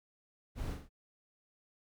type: noise with echo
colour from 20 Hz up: brown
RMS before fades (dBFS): -38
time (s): 0.55-0.77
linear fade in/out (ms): 50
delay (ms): 41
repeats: 3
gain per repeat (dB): -5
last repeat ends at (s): 0.893
effects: none